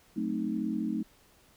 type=chord; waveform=sine; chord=F# diminished seventh; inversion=none; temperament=equal; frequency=185 / 220 / 261.6 / 311.1 Hz; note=F#3 / A3 / C4 / Eb4; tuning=0 / 0 / 0 / 0 cents; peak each=-38 / -32 / -36 / -34 dBFS; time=0.16-1.03 s; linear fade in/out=10 ms; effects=pink hiss -62 dBFS RMS until 1.56 s